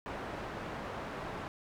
white low-pass noise, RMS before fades -41 dBFS, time 0.06-1.48 s, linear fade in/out 0 ms, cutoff 1100 Hz, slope 12 dB/octave, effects none

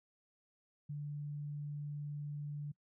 sine tone, 146.5 Hz, D3, 4 cents flat, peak -39 dBFS, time 0.89-2.72 s, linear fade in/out 10 ms, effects noise-tail reverb RT60 0.1 s tail -23 dB re dry

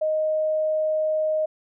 sine tone, 622.3 Hz, D#5, in tune, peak -20 dBFS, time 0.01-1.46 s, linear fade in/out 10 ms, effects none

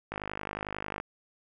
click train, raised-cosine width 0.5 ms, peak -19 dBFS, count 46, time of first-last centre 0.12-1.001 s, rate 51.1 Hz, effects none

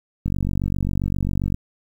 click train, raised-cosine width 5 ms, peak -11 dBFS, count 62, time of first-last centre 0.26-1.544 s, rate 47.5 Hz, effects 8-bit

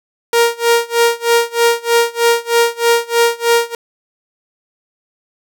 sawtooth tone with tremolo, 468.2 Hz, A#4, 8 cents sharp, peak -4 dBFS, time 0.33-3.75 s, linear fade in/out 2 ms, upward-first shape sine, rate 3.2 Hz, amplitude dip 95%, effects none

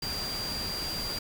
sine tone in noise, 4747 Hz, D8, 18 cents sharp, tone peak -33 dBFS, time 0.02-1.19 s, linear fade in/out 5 ms, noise pink, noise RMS -37 dBFS, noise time 0.02-1.19 s, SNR +1 dB, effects none

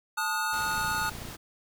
square chord, D# diminished, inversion second, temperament equal with one note detuned, 880 / 1244.5 / 1445.3 Hz, A5 / D#6 / F#6, 0 / 0 / -41 cents, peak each -33 / -34 / -31 dBFS, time 0.17-1.1 s, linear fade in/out 10 ms
pink noise, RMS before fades -42 dBFS, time 0.52-1.37 s, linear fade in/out 20 ms
click train, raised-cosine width 5 ms, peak -30 dBFS, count 16, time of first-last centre 0.78-1.287 s, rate 29.6 Hz
effects none

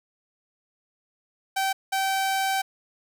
sawtooth tone bursts at uneven times, 773 Hz, G5, 24 cents flat, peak -19 dBFS, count 2, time 1.56-1.73 / 1.92-2.62 s, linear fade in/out 10 ms, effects none

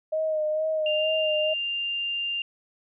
sine tone with vibrato, 622 Hz, D#5, 1 cent flat, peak -23 dBFS, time 0.12-1.54 s, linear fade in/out 10 ms, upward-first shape sine, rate 2.2 Hz, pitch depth 30 cents each way
sine tone, 2794 Hz, F7, in tune, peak -26 dBFS, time 0.86-2.42 s, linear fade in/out 2 ms
effects none

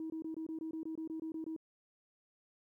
sine tone bursts, 320 Hz, D#4, 49 cents sharp, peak -37 dBFS, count 13, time 0-1.564 s, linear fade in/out 2 ms, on 100 ms, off 22 ms, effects tanh soft clip ceiling -34 dBFS + 13-bit

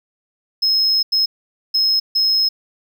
triangle tone bursts at uneven times, 5160 Hz, E8, 38 cents flat, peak -12 dBFS, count 4, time 0.62-1.03 / 1.12-1.26 / 1.74-2 / 2.15-2.49 s, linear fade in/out 10 ms, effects none

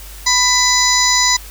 harmonic tone with a mistuned harmonic, 999 Hz, B5, 20 cents sharp, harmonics 1 / 2 / 4 / 5 / 6 / 7, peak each -18 / -18 / -18 / -18 / -18 / -18 dBFS, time 0.26-1.37 s, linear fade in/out 10 ms, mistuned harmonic 1, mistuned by -15 cents, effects added 50 Hz sine -33 dBFS peak until 1.5 s + white hiss -37 dBFS RMS until 1.5 s

